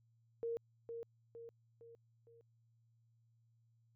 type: tone with echo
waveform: sine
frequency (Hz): 463.7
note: A#4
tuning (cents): -9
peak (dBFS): -37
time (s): 0.43-0.57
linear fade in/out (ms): 0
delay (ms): 460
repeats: 4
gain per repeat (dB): -6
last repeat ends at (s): 2.41
effects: added 115 Hz sine -70 dBFS peak until 3.95 s